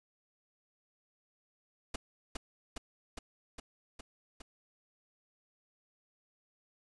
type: noise with echo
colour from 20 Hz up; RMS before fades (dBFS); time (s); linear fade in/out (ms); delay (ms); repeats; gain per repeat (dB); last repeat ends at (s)
pink; -37; 1.94-1.96; 5; 410; 6; -2; 4.42
effects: resampled to 22050 Hz